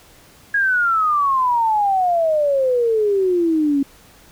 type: exponential sweep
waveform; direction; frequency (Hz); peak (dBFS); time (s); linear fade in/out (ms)
sine; down; 1661.2 to 272.9; -14; 0.54-3.83; 5
effects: pink hiss -48 dBFS RMS until 4.31 s